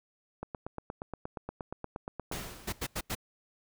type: click train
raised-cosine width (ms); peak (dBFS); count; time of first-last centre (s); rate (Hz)
1; -23; 17; 0.43-2.315; 8.49
type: noise with exponential decay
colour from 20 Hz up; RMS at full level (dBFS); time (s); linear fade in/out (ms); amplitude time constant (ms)
pink; -36; 2.32-3.11; 0; 170
type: noise bursts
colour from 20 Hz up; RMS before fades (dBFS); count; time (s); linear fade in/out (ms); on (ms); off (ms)
pink; -34; 4; 2.67-3.152; 10; 56; 86
effects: none